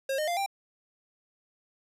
square tone with pitch steps, 539 / 612 / 695 / 789.1 Hz, C#5 / D#5 / F5 / G5, -49 / -29 / -9 / +11 cents, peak -28 dBFS, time 0.09-0.462 s, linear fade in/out 5 ms, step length 93 ms, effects resampled to 32000 Hz + 11-bit

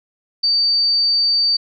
sine tone, 4610 Hz, D8, 33 cents flat, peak -13 dBFS, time 0.43-1.57 s, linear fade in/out 10 ms, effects none

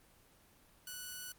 5% pulse tone, 1480 Hz, F#6, in tune, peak -32 dBFS, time 0.87-1.32 s, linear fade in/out 2 ms, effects pink hiss -65 dBFS RMS until 1.38 s + Opus 24 kbps

